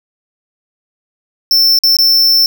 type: tone with dropouts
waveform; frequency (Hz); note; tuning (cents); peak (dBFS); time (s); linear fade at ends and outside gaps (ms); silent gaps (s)
square; 5360; E8; +28; -7; 1.51-2.46; 1; 1.788-1.836 / 1.968-1.987
effects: 7-bit